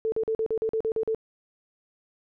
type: tone bursts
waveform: sine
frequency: 443.6 Hz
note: A4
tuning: 14 cents sharp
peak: -23 dBFS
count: 10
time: 0.05-1.147 s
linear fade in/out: 0 ms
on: 71 ms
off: 43 ms
effects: none